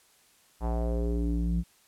square tone with low-pass filter sweep, 58.2 Hz, A#1, 2 cents flat, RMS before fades -28 dBFS, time 0.6-1.64 s, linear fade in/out 50 ms, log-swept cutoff 910 to 170 Hz, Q 3.1, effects white hiss -62 dBFS RMS until 1.87 s + low-pass 12000 Hz 12 dB/octave

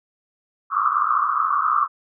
white band-pass noise, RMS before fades -20 dBFS, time 0.7-1.88 s, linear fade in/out 50 ms, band 1100 to 1300 Hz, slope 96 dB/octave, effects none

